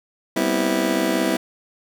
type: chord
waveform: 25% pulse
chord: C major seventh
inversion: second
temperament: just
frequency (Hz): 196.22 / 245.3 / 261.6 / 327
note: G3 / B3 / C4 / E4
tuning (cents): +2 / -12 / 0 / -14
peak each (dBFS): -22 / -22 / -22 / -18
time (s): 0.36-1.37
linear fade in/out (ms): 5
effects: none